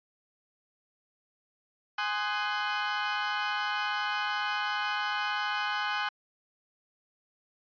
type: chord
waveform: 30% pulse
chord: Ab dominant seventh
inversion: none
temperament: equal with one note detuned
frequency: 830.6 / 1046.5 / 1244.5 / 1502.4 Hz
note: Ab5 / C6 / Eb6 / Gb6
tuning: 0 / 0 / 0 / +26 cents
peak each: -31 / -34 / -33 / -30 dBFS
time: 1.98-6.09 s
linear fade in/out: 5 ms
effects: resampled to 11025 Hz